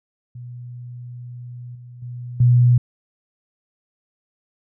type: tone with level steps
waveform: sine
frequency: 122.3 Hz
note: B2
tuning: 16 cents flat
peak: -32 / -37 / -29 / -10 dBFS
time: 0.35-2.78 s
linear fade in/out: 5 ms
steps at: 1.75 / 2.02 / 2.4 s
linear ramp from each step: 5 ms
effects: none